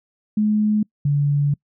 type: tone pair in turn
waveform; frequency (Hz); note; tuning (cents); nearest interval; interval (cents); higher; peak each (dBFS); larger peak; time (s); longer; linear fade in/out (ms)
sine; 212.1 / 143.78; G#3 / D3; +37 / -36; perfect fifth; 673; first; -15 / -15; neither; 0.37-0.83 / 1.05-1.54; second; 5
effects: noise-tail reverb RT60 0.1 s tail -26 dB re dry